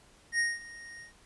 square tone with ADSR envelope, 1864.7 Hz, A#6, in tune, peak -25 dBFS, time 0.32-1.13 s, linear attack 68 ms, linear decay 200 ms, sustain -20 dB, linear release 120 ms, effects pink hiss -60 dBFS RMS until 1.25 s + resampled to 24000 Hz

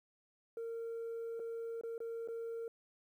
sine tone with dropouts, 459.6 Hz, A#4, 25 cents flat, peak -37 dBFS, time 0.57-2.68 s, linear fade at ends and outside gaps 2 ms, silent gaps 1.395-1.399 / 1.812-1.835 / 1.98-2.003 / 2.276-2.285 s, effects tanh soft clip ceiling -38 dBFS + 12-bit

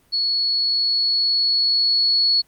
sine tone with level ramp, 4381 Hz, C#8, 21 cents flat, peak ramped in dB -18 to -14 dBFS, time 0.12-2.42 s, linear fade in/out 20 ms, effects pink hiss -59 dBFS RMS until 2.47 s + Opus 24 kbps

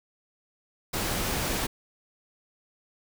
pink noise, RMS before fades -29 dBFS, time 0.93-1.67 s, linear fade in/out 10 ms, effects none

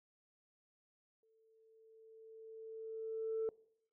sine tone with exponential growth, 444.5 Hz, A4, 18 cents sharp, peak -32 dBFS, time 1.23-3.49 s, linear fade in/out 1 ms, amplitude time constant 490 ms, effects noise-tail reverb RT60 0.7 s tail -23 dB re dry + tanh soft clip ceiling -31 dBFS

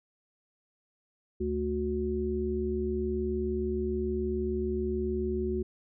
harmonic tone, 73.42 Hz, D2, in tune, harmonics 1 / 3 / 5, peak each -34 / -34 / -30 dBFS, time 1.4-5.63 s, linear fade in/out 10 ms, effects none

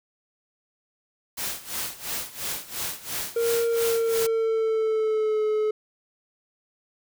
white noise with tremolo, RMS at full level -29 dBFS, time 1.37-4.27 s, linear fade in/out 10 ms, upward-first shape sine, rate 2.9 Hz, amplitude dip 85%
triangle tone with pitch glide, 465 to 428.9 Hz, A#4 to A4, -4 to -44 cents, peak -19 dBFS, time 3.36-5.71 s, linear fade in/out 5 ms, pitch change -140 cents, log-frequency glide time 3.65-5.43 s
effects none

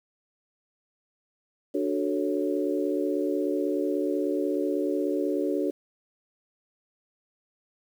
sine chord, D major seventh, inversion none, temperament equal, 293.7 / 370 / 440 / 554.4 Hz, D4 / F#4 / A4 / C#5, 0 / 0 / 0 / 0 cents, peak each -28 / -29 / -31 / -32 dBFS, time 1.74-5.71 s, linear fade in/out 10 ms, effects 9-bit

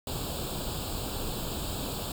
pink noise with comb filter, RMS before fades -34 dBFS, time 0.07-2.12 s, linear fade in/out 2 ms, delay 0.25 ms, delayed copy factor +0.85, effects none

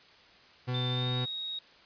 40% pulse tone, 125.4 Hz, B2, 27 cents sharp, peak -29 dBFS, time 0.67-1.26 s, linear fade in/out 20 ms
sine tone with pitch glide, 3584 to 3771 Hz, A7 to A#7, +31 to +19 cents, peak -34 dBFS, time 0.74-1.59 s, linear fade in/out 5 ms, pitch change +88 cents, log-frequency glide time 0.92-1.18 s
effects white hiss -57 dBFS RMS until 1.85 s + resampled to 11025 Hz

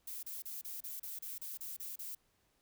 violet noise bursts, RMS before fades -44 dBFS, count 11, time 0.07-2.15 s, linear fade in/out 5 ms, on 160 ms, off 32 ms, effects pink hiss -75 dBFS RMS until 2.61 s

